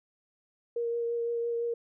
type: tone with vibrato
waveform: sine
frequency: 468.9 Hz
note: A#4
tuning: 10 cents sharp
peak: -28 dBFS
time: 0.76-1.74 s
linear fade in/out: 5 ms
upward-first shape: triangle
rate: 5.9 Hz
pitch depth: 15 cents each way
effects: none